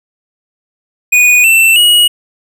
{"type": "tone with pitch steps", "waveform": "square", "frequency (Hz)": [2469, 2677, 2902], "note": ["D#7", "E7", "F#7"], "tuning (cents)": [-14, 26, -34], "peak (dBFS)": -5, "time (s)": [1.12, 2.08], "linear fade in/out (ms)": 10, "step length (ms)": 320, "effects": []}